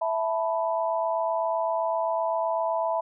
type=chord; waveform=sine; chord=E suspended fourth; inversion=none; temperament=equal; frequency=659.3 / 880 / 987.8 Hz; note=E5 / A5 / B5; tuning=0 / 0 / 0 cents; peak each=-26 / -30 / -29 dBFS; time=0.01-3.01 s; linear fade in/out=10 ms; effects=none